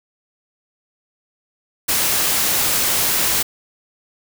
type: noise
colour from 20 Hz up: white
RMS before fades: -18 dBFS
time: 1.88-3.43 s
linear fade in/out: 10 ms
effects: none